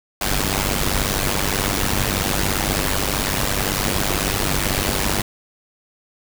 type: noise with amplitude modulation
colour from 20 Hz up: pink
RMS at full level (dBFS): -17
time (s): 0.21-5.22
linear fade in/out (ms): 5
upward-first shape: sine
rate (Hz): 98.1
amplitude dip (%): 85
effects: none